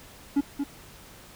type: tone with echo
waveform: triangle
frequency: 282.5 Hz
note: C#4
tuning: 33 cents sharp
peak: -17 dBFS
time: 0.36-0.41 s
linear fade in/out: 10 ms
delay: 230 ms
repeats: 1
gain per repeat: -6 dB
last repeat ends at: 0.64 s
effects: pink hiss -49 dBFS RMS until 1.35 s